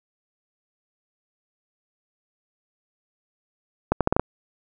accelerating click train, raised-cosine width 1 ms, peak -4 dBFS, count 6, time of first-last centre 3.92-4.196 s, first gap 87 ms, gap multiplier 0.77, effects none

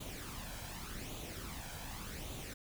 pink noise with flanger, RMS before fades -45 dBFS, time 0-2.54 s, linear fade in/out 10 ms, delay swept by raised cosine 0.28 to 1.28 ms, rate 0.86 Hz, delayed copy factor +0.55, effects none

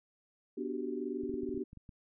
sine chord, G major seventh, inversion first, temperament equal, 246.9 / 293.7 / 370 / 392 Hz, B3 / D4 / F#4 / G4, 0 / 0 / 0 / 0 cents, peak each -40 dBFS, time 0.57-1.64 s, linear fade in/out 10 ms
clicks, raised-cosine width 5 ms, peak -38 dBFS, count 10, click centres 1.236 / 1.295 / 1.341 / 1.434 / 1.492 / 1.545 / 1.576 / 1.731 / 1.773 / 1.892 s
effects none

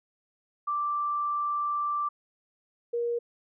sine tone pair in turn, 1174 / 473.2 Hz, D6 / A#4, -1 / +26 cents, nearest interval octave + major third, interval 1573 cents, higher first, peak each -26 dBFS, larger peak neither, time 0.67-2.09 / 2.93-3.19 s, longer first, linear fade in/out 10 ms, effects none

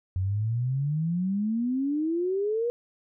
sine exponential sweep, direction up, 90.6 to 485 Hz, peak -24 dBFS, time 0.16-2.7 s, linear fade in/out 0 ms, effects none

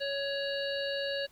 harmonic tone with a mistuned harmonic, 557 Hz, C#5, 8 cents sharp, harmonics 1 / 3 / 5 / 7 / 8, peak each -33 / -38 / -40 / -41 / -42 dBFS, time 0-1.27 s, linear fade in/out 20 ms, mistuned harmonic 5, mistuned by +38 cents, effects pink hiss -62 dBFS RMS until 1.31 s

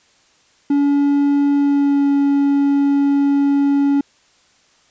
triangle tone with pitch glide, 284.3 to 281.4 Hz, C#4 to C#4, +44 to +26 cents, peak -10 dBFS, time 0.7-4.01 s, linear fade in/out 5 ms, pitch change -18 cents, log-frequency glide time 1.55-2.09 s, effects white hiss -55 dBFS RMS until 4.9 s + resampled to 16000 Hz

